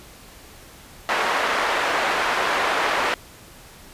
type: band-pass noise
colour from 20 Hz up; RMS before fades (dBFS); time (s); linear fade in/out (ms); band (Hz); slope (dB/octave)
white; -22; 1.09-3.14; 0; 480 to 1600; 12
effects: pink hiss -45 dBFS RMS until 3.93 s + resampled to 32000 Hz